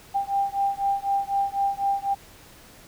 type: beating tone pair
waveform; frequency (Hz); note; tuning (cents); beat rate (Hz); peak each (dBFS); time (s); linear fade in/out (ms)
sine; 792 / 796; G5 / G5; +18 / +26; 4; -25; 0.14-2.15; 20
effects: pink hiss -49 dBFS RMS until 2.87 s